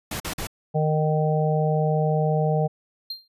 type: noise bursts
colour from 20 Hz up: pink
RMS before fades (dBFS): -30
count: 3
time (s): 0.11-0.471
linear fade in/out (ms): 5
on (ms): 91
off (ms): 44
type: harmonic tone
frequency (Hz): 154.3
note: D#3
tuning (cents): -14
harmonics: 1 / 3 / 4 / 5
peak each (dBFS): -21 / -26 / -27 / -28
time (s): 0.74-2.68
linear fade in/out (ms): 20
type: tone with exponential decay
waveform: triangle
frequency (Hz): 4186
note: C8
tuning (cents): 0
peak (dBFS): -25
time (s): 3.1-3.28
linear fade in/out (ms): 5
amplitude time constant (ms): 37
effects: resampled to 32000 Hz